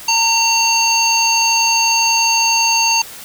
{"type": "harmonic tone", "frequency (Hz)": 913, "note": "A#5", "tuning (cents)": -36, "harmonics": [1, 3, 5, 7], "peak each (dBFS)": [-17, -17, -17, -17], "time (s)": [0.08, 3.02], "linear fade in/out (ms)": 5, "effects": ["white hiss -34 dBFS RMS until 3.24 s"]}